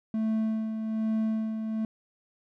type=tone with tremolo; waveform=triangle; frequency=220 Hz; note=A3; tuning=in tune; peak=-22 dBFS; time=0.14-1.85 s; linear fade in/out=2 ms; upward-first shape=sine; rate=1.2 Hz; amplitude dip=50%; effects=none